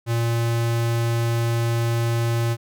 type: tone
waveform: square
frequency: 116.54 Hz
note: A#2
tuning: in tune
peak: -20 dBFS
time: 0.06-2.57 s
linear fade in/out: 50 ms
effects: none